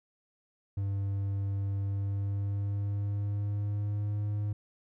triangle tone with pitch glide, 99 to 103.86 Hz, G2 to G#2, +18 to +1 cents, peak -27 dBFS, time 0.77-4.53 s, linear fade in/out 5 ms, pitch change +83 cents, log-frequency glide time 1.84-4.25 s, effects none

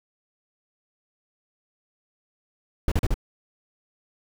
brown noise bursts, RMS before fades -21 dBFS, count 4, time 2.88-3.142 s, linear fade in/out 2 ms, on 37 ms, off 38 ms, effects none

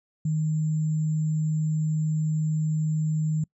sine tone with sample-and-hold, 155.56 Hz, D#3, in tune, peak -22 dBFS, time 0.25-3.44 s, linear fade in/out 5 ms, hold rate 7350 Hz, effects noise-tail reverb RT60 0.1 s tail -26 dB re dry + resampled to 24000 Hz

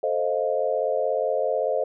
sine chord, F dominant seventh, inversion first, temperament equal with one note detuned, 440 / 524.8 / 622.3 / 698.5 Hz, A4 / C5 / Eb5 / F5, 0 / +5 / 0 / 0 cents, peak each -28 / -25 / -26 / -30 dBFS, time 0.03-1.84 s, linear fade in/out 5 ms, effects none

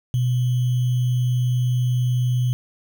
sine tone with sample-and-hold, 124.4 Hz, B2, 13 cents sharp, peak -17 dBFS, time 0.14-2.53 s, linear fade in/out 0 ms, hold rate 3150 Hz, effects none

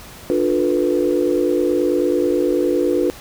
sine chord, B half-diminished seventh, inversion first, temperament just, 296.3 / 355.6 / 444.5 / 493.9 Hz, D4 / F4 / A4 / B4, +15 / +31 / +18 / 0 cents, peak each -20 / -18 / -23 / -20 dBFS, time 0.3-3.1 s, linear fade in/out 0 ms, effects tanh soft clip ceiling -4 dBFS + pink hiss -39 dBFS RMS until 3.2 s

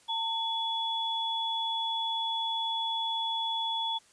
sine tone pair together, 900 / 3398 Hz, A5 / G#7, +39 / +39 cents, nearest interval octave + major seventh, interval 2300 cents, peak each -32 / -31 dBFS, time 0.08-3.99 s, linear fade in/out 20 ms, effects white hiss -61 dBFS RMS until 4.12 s + resampled to 22050 Hz

